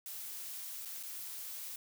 blue noise with dropouts, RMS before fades -44 dBFS, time 0.06-1.76 s, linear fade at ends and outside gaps 1 ms, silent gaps 0.85-0.856 / 1.029-1.034 s, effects none

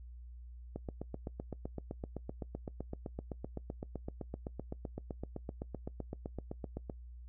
click train, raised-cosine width 2 ms, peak -26 dBFS, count 49, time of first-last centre 0.76-6.898 s, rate 7.82 Hz, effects noise-tail reverb RT60 0.1 s tail -22 dB re dry + added 60 Hz sine -47 dBFS peak until 7.28 s

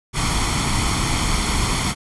pink noise with comb filter, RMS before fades -20 dBFS, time 0.13-1.95 s, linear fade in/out 50 ms, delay 0.91 ms, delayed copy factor +0.6, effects resampled to 24000 Hz

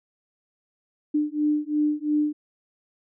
sine beating tone pair, 297.9 / 300.8 Hz, D4 / D4, +25 / +42 cents, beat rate 2.9 Hz, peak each -24 dBFS, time 1.14-2.33 s, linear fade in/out 10 ms, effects none

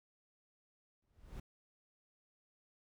brown noise with exponential growth, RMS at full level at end -43 dBFS, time 1.02-1.4 s, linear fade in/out 5 ms, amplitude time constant 82 ms, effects none

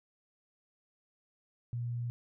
sine tone, 119.7 Hz, A#2, 46 cents sharp, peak -33 dBFS, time 1.73-2.1 s, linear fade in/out 0 ms, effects none

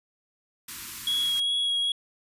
white band-stop noise, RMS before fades -38 dBFS, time 0.68-1.4 s, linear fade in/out 5 ms, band 380 to 940 Hz, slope 96 dB/octave
triangle tone with vibrato, 3322 Hz, G#7, in tune, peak -22 dBFS, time 1.07-1.92 s, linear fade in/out 2 ms, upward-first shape sine, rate 2.5 Hz, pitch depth 13 cents each way
effects resampled to 32000 Hz

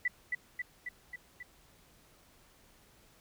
sine tone with echo, 1975.5 Hz, B6, in tune, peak -27 dBFS, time 0.05-0.08 s, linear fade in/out 5 ms, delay 270 ms, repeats 5, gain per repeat -3 dB, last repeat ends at 1.43 s, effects pink hiss -63 dBFS RMS until 3.2 s

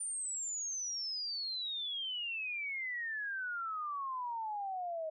sine exponential sweep, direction down, 9260 to 622.3 Hz, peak -36 dBFS, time 0-5.1 s, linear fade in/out 10 ms, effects none

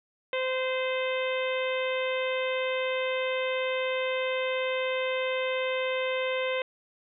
harmonic tone, 517 Hz, C5, 21 cents flat, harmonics 1 / 2 / 3 / 4 / 5 / 6 / 7, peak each -28 / -37 / -39 / -35 / -37 / -40 / -43 dBFS, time 0.33-6.62 s, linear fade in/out 2 ms, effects none

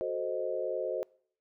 sine chord, F# diminished seventh, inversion none, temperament equal, 370 / 440 / 523.3 / 622.3 Hz, F#4 / A4 / C5 / Eb5, 0 / 0 / 0 / 0 cents, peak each -37 / -38 / -34 / -36 dBFS, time 0.01-1.03 s, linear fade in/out 0 ms, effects noise-tail reverb RT60 0.6 s tail -26 dB re dry

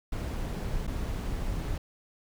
brown noise with dropouts, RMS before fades -32 dBFS, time 0.12-1.78 s, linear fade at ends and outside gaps 5 ms, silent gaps 0.868-0.876 s, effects none

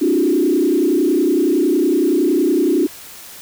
sine tone with frequency modulation, 325.3 Hz, E4, 23 cents flat, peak -12 dBFS, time 0.01-2.87 s, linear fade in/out 10 ms, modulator 30.8 Hz, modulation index 1.8, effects white hiss -37 dBFS RMS until 3.41 s

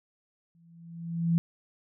sine tone with exponential growth, 167.8 Hz, E3, 31 cents sharp, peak -19 dBFS, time 0.55-1.38 s, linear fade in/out 0 ms, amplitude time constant 180 ms, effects none

